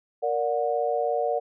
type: chord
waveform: sine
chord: Bb augmented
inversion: none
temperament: just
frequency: 466.2 / 582.7 / 728.4 Hz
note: Bb4 / D5 / F#5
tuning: 0 / -14 / -27 cents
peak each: -27 dBFS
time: 0.22-1.4 s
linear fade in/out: 20 ms
effects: none